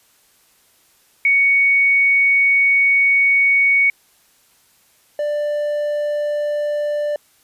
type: tone pair in turn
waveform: sine / triangle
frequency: 2230 / 590.7 Hz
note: C#7 / D5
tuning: +10 / +10 cents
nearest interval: octave + major seventh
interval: 2300 cents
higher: first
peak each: -11 / -16 dBFS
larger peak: first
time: 1.25-3.9 / 5.19-7.16 s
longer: first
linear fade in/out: 2 ms
effects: white hiss -56 dBFS RMS until 7.43 s + resampled to 32000 Hz